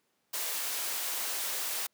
white high-pass noise, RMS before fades -34 dBFS, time 0.33-1.87 s, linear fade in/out 10 ms, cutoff 430 Hz, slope 12 dB/octave, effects pink hiss -75 dBFS RMS until 1.93 s + high-pass 200 Hz 12 dB/octave

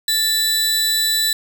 sawtooth tone pair together, 1760 / 3962 Hz, A6 / B7, 0 / +5 cents, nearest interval octave + major second, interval 1405 cents, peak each -22 / -13 dBFS, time 0.08-1.33 s, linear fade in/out 2 ms, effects none

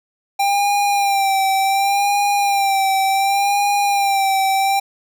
square tone with vibrato, 793 Hz, G5, 20 cents sharp, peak -15 dBFS, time 0.39-4.8 s, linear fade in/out 10 ms, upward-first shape sine, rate 0.68 Hz, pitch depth 43 cents each way, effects none

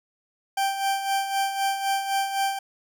40% pulse tone with tremolo, 784 Hz, G5, in tune, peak -20 dBFS, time 0.57-2.59 s, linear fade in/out 5 ms, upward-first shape sine, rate 3.9 Hz, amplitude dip 60%, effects none

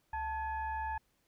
sine tone with frequency modulation, 880 Hz, A5, in tune, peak -34 dBFS, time 0.13-0.98 s, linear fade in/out 5 ms, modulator 813 Hz, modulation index 0.75, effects pink hiss -75 dBFS RMS until 1.27 s

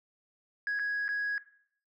sine tone with dropouts, 1661.2 Hz, G#6, in tune, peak -27 dBFS, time 0.67-1.38 s, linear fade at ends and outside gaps 1 ms, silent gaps 0.791-0.795 / 1.081-1.089 s, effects noise-tail reverb RT60 0.6 s tail -17 dB re dry + tanh soft clip ceiling -27 dBFS

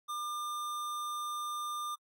square tone, 1200 Hz, D6, 37 cents sharp, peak -36 dBFS, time 0.08-1.96 s, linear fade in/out 20 ms, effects AAC 64 kbps

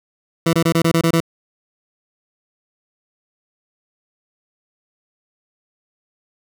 20% pulse tone bursts, 165.5 Hz, E3, 7 cents sharp, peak -8 dBFS, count 8, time 0.46-1.204 s, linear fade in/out 5 ms, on 72 ms, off 24 ms, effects none

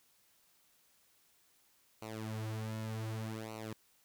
sawtooth tone with flanger, 110 Hz, A2, in tune, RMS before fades -41 dBFS, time 2.02-3.73 s, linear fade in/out 0 ms, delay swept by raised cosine 0.58 to 6.58 ms, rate 0.66 Hz, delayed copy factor -0.9, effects white hiss -70 dBFS RMS until 4.04 s

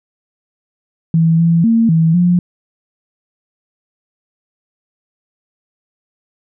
sine tone with pitch steps, 163.7 / 167.2 / 228.1 / 162.6 / 176.6 Hz, E3 / E3 / A#3 / E3 / F3, -12 / +25 / -37 / -23 / +20 cents, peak -8 dBFS, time 1.14-2.39 s, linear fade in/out 2 ms, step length 250 ms, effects none

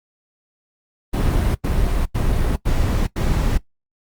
brown noise bursts, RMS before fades -18 dBFS, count 5, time 1.13-3.578 s, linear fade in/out 10 ms, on 420 ms, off 87 ms, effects noise-tail reverb RT60 0.1 s tail -17 dB re dry + Opus 32 kbps

